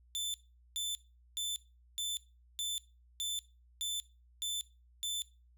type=tone bursts; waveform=sawtooth; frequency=3530 Hz; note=A7; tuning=5 cents sharp; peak=-31 dBFS; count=9; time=0.15-5.22 s; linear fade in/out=0 ms; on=190 ms; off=420 ms; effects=noise-tail reverb RT60 0.3 s tail -19 dB re dry + added 60 Hz sine -61 dBFS peak until 5.57 s